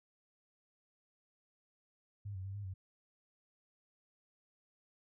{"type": "tone with pitch steps", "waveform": "sine", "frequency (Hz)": [101.4, 93.8, 97.5, 101.9, 94.1], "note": ["G#2", "F#2", "G2", "G#2", "F#2"], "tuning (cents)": [-41, 24, -9, -32, 30], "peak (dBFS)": -40, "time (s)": [2.25, 2.74], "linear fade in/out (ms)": 10, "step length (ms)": 98, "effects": []}